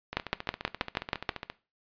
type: two click trains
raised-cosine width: 0.3 ms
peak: -10 / -19 dBFS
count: 8 / 21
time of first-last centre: 0.17-1.292 / 0.13-1.5 s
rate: 6.24 / 14.6 Hz
effects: noise-tail reverb RT60 0.3 s tail -18 dB re dry + resampled to 11025 Hz